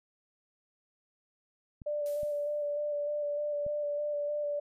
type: clicks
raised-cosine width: 5 ms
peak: -34 dBFS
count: 3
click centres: 1.818 / 2.232 / 3.665 s
type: tone with vibrato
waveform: sine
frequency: 587.3 Hz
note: D5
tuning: in tune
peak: -30 dBFS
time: 1.86-4.6 s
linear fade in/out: 10 ms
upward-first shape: square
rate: 3.3 Hz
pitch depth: 14 cents each way
type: noise with exponential decay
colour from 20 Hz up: blue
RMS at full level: -48 dBFS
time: 2.06-2.8 s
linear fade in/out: 0 ms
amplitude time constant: 160 ms
effects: resampled to 32000 Hz